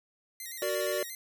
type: tone with vibrato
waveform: 5% pulse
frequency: 1975.5 Hz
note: B6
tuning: in tune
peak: -29 dBFS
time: 0.4-1.15 s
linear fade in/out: 2 ms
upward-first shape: square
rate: 8.6 Hz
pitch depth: 82 cents each way
type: chord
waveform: square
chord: Gb augmented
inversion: none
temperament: equal with one note detuned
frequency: 372.4 / 466.2 / 587.3 Hz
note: Gb4 / Bb4 / D5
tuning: +11 / 0 / 0 cents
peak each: -35 / -37 / -32 dBFS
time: 0.62-1.03 s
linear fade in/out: 2 ms
effects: none